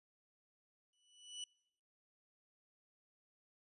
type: tone with exponential growth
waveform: sawtooth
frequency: 2960 Hz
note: F#7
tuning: in tune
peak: -38 dBFS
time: 0.93-1.44 s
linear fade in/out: 2 ms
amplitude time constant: 110 ms
effects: noise-tail reverb RT60 0.8 s tail -26 dB re dry + resampled to 24000 Hz